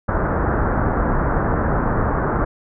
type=low-pass noise; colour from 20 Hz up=pink; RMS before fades=-19 dBFS; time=0.08-2.45 s; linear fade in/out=10 ms; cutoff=1600 Hz; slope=48 dB/octave; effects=none